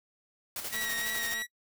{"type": "noise with tremolo", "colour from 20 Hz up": "white", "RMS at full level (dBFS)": -36, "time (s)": [0.56, 1.34], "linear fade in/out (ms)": 2, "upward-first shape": "square", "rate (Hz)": 12, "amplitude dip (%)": 50}
{"type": "tone with vibrato", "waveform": "sawtooth", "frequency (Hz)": 1900, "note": "A#6", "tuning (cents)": 33, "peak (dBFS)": -29, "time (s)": [0.71, 1.47], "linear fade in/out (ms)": 50, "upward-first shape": "sine", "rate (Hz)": 3.1, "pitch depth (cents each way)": 31}
{"type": "click train", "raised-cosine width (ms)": 0.3, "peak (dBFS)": -29, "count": 154, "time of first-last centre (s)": [0.74, 1.42], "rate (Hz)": 225}
{"effects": ["noise-tail reverb RT60 0.1 s tail -23 dB re dry"]}